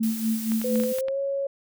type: tone with tremolo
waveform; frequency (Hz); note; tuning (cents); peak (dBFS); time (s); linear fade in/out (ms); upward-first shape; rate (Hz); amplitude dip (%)
sine; 222.6; A3; +20; -20; 0-0.93; 10; sine; 4.2; 70
type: noise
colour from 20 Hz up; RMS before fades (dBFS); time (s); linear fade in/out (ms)
blue; -36; 0.03-1.01; 2
type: clicks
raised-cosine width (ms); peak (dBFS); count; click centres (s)
0.3; -21; 7; 0.519 / 0.616 / 0.757 / 0.8 / 0.836 / 0.986 / 1.084
type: tone with pitch glide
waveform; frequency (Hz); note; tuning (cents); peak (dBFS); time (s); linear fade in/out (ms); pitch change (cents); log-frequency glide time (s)
sine; 504 to 552.8; B4 to C#5; +35 to -5; -24; 0.64-1.47; 5; +160; 0.84-1.19
effects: none